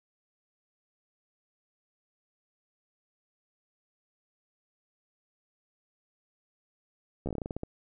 slowing click train, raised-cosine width 2 ms, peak -21 dBFS, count 12, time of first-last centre 7.26-7.634 s, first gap 13 ms, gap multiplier 1.18, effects none

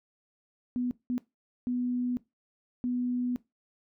sine tone bursts at uneven times, 246.9 Hz, B3, in tune, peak -27 dBFS, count 4, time 0.76-0.91 / 1.1-1.18 / 1.67-2.17 / 2.84-3.36 s, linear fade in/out 0 ms, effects noise-tail reverb RT60 0.2 s tail -19 dB re dry

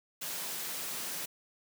white high-pass noise, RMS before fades -38 dBFS, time 0.21-1.26 s, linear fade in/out 10 ms, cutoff 130 Hz, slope 96 dB/octave, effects none

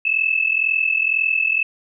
sine tone pair together, 2595 / 2637 Hz, E7 / E7, -28 / 0 cents, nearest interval unison, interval 28 cents, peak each -19 dBFS, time 0.05-1.63 s, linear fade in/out 5 ms, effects none

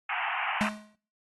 pink band-pass noise, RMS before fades -31 dBFS, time 0.09-0.69 s, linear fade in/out 5 ms, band 720 to 2900 Hz, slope 96 dB/octave
square tone with exponential decay, 211.6 Hz, G#3, 33 cents sharp, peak -24 dBFS, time 0.61-0.95 s, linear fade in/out 0 ms, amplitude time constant 73 ms
effects noise-tail reverb RT60 0.4 s tail -19 dB re dry + AAC 32 kbps

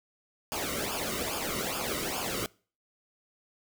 pink noise with flanger, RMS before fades -33 dBFS, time 0.52-2.46 s, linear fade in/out 0 ms, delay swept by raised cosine 0.5 to 1.22 ms, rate 2.4 Hz, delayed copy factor -0.8, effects noise-tail reverb RT60 0.4 s tail -24 dB re dry

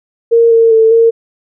sine tone with pitch steps, 463.3 / 456.3 / 445.9 / 458 Hz, A#4 / A#4 / A4 / A#4, -11 / -37 / +23 / -31 cents, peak -4 dBFS, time 0.31-1.11 s, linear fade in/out 20 ms, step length 200 ms, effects none

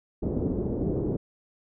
white low-pass noise, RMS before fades -28 dBFS, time 0.22-1.17 s, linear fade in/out 10 ms, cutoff 410 Hz, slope 24 dB/octave, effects none

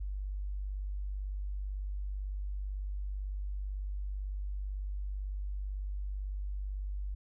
sine tone, 49 Hz, G1, in tune, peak -34 dBFS, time 0-7.15 s, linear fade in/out 10 ms, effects none

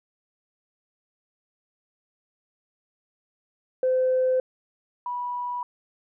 sine tone pair in turn, 514 / 978.2 Hz, C5 / B5, -31 / -17 cents, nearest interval major seventh, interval 1114 cents, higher second, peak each -18 / -27 dBFS, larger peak first, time 3.83-4.4 / 5.06-5.63 s, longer neither, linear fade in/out 2 ms, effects tanh soft clip ceiling -15 dBFS

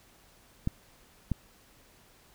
clicks, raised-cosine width 5 ms, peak -15 dBFS, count 2, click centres 0.674 / 1.317 s, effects pink hiss -60 dBFS RMS until 2.34 s

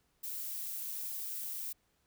violet noise, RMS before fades -40 dBFS, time 0.23-1.73 s, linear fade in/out 10 ms, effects pink hiss -75 dBFS RMS until 2.06 s

